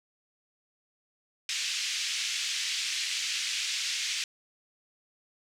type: band-pass noise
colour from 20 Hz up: pink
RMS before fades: -32 dBFS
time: 1.49-4.24 s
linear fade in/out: 2 ms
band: 2300 to 7000 Hz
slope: 24 dB/octave
effects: none